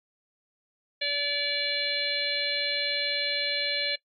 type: harmonic tone with a mistuned harmonic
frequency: 576 Hz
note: D5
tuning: 34 cents flat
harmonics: 1 / 3 / 4 / 5 / 6 / 7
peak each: -35 / -34 / -32 / -36 / -33 / -30 dBFS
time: 1.01-3.96 s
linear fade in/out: 10 ms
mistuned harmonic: 7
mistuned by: +33 cents
effects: noise-tail reverb RT60 0.1 s tail -20 dB re dry + MP3 48 kbps